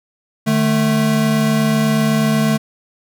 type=tone pair together; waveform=square; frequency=151.07 / 219.2 Hz; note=D3 / A3; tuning=+49 / -6 cents; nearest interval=tritone; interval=645 cents; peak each=-19 / -15 dBFS; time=0.46-2.58 s; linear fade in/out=20 ms; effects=none